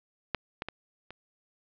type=clicks; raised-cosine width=0.3 ms; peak=-11 / -17 / -19 / -27 dBFS; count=4; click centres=0.347 / 0.621 / 0.686 / 1.106 s; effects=low-pass 4000 Hz 12 dB/octave